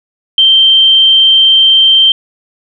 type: tone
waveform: sine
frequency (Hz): 3136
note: G7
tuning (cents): 0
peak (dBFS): -3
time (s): 0.38-2.12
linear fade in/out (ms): 2
effects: none